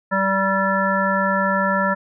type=harmonic tone; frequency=193.6 Hz; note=G3; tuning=21 cents flat; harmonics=1 / 3 / 5 / 7 / 9; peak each=-23 / -23 / -23 / -23 / -23 dBFS; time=0.11-1.95 s; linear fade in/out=20 ms; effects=none